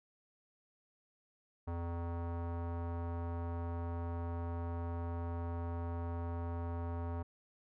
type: tone with low-pass filter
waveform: square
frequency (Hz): 85.2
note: F2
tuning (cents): -42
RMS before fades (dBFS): -39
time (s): 1.67-7.23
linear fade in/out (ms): 10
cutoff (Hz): 1000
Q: 1.8
effects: none